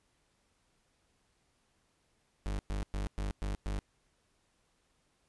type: tone bursts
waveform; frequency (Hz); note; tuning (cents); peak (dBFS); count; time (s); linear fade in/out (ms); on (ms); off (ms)
40% pulse; 49.91; G1; +32; -32; 6; 2.46-3.79; 0; 130; 110
effects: pink hiss -74 dBFS RMS until 5.28 s + resampled to 24000 Hz